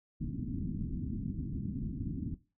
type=low-pass noise; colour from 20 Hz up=white; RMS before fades=-37 dBFS; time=0.2-2.35 s; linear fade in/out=10 ms; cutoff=280 Hz; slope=48 dB/octave; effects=noise-tail reverb RT60 0.3 s tail -17 dB re dry